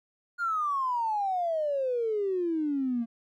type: exponential sweep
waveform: triangle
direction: down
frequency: 1434 to 227.3 Hz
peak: -22 dBFS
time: 0.38-3.06 s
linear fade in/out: 50 ms
effects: tanh soft clip ceiling -24 dBFS